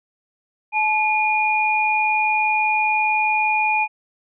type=tone pair together; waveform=sine; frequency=861 / 2435 Hz; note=A5 / D#7; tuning=-38 / -38 cents; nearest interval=octave + tritone; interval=1800 cents; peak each=-19 dBFS; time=0.72-3.88 s; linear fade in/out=50 ms; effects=none